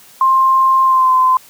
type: tone with pitch glide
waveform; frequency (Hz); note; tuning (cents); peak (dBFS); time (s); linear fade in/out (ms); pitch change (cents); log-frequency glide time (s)
sine; 1056 to 1029.5; C6 to C6; +16 to -28; -8; 0.21-1.37; 2; -44; 0.83-1.13
effects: white hiss -43 dBFS RMS until 1.49 s + high-pass 80 Hz 12 dB/octave